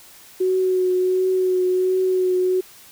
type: tone with vibrato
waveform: sine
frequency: 370 Hz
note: F#4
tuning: in tune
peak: -16 dBFS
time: 0.4-2.61 s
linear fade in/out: 10 ms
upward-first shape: triangle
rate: 1.4 Hz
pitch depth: 22 cents each way
effects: white hiss -46 dBFS RMS until 2.91 s